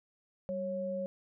sine tone pair together, 194.45 / 550 Hz, G3 / C#5, -14 / -14 cents, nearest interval octave + tritone, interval 1800 cents, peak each -39 / -34 dBFS, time 0.49-1.06 s, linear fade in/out 0 ms, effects none

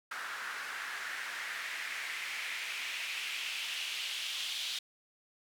white noise with band-pass filter sweep, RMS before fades -39 dBFS, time 0.11-4.79 s, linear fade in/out 5 ms, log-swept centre 1400 to 3400 Hz, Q 2.8, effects none

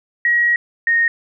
sine tone pair in turn, 1902 / 1855.3 Hz, A#6 / A#6, +34 / -9 cents, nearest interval unison, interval 43 cents, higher first, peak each -12 dBFS, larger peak neither, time 0.25-0.56 / 0.87-1.08 s, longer first, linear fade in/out 2 ms, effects none

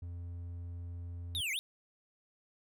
triangle tone, 86.6 Hz, F2, 14 cents flat, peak -38 dBFS, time 0.02-1.41 s, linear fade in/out 5 ms
square linear two-way sweep, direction down then up, 3838 to 2015 to 3838 Hz, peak -34 dBFS, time 1.35-1.59 s, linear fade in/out 0 ms, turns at 1.52 s
effects none

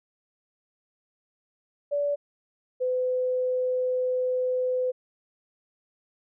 sine tone pair in turn, 576 / 506.3 Hz, D5 / B4, -34 / +43 cents, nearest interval major second, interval 223 cents, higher first, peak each -23 dBFS, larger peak neither, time 1.91-2.16 / 2.8-4.92 s, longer second, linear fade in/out 20 ms, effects none

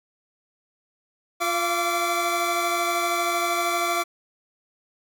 25% pulse tone cluster, 348.9 / 685 / 1158 Hz, F4 / F5 / D6, -2 / -34 / -25 cents, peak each -26 / -22 / -22 dBFS, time 1.4-4.04 s, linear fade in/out 20 ms, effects none

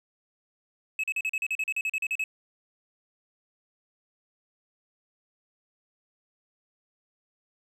triangle tone bursts, 2578 Hz, E7, 39 cents flat, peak -24 dBFS, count 15, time 0.99-2.24 s, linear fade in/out 2 ms, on 46 ms, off 40 ms, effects none

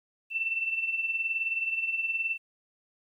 sine tone with tremolo, 2678 Hz, E7, 27 cents sharp, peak -24 dBFS, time 0.3-2.38 s, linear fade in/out 50 ms, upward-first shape triangle, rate 19 Hz, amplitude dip 70%, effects 11-bit

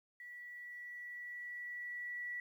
sine tone with level ramp, 1948 Hz, B6, 24 cents flat, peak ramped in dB -48 to -39 dBFS, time 0.2-2.4 s, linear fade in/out 2 ms, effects 12-bit

